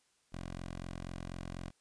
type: tone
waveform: 10% pulse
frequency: 44.1 Hz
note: F1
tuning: 18 cents sharp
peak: -33 dBFS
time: 0.32-1.71 s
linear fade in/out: 20 ms
effects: white hiss -73 dBFS RMS until 1.8 s + resampled to 22050 Hz